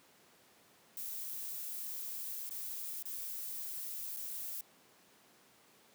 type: noise with dropouts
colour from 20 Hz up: violet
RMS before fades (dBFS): -42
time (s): 0.97-4.61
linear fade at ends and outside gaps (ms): 2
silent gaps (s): 2.494-2.508 / 3.027-3.054 / 4.165-4.169
effects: pink hiss -64 dBFS RMS until 5.94 s + high-pass 200 Hz 12 dB/octave